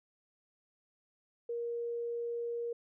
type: tone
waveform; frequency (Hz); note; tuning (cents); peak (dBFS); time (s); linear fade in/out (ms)
sine; 471; A#4; +18; -34; 1.49-2.73; 5
effects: none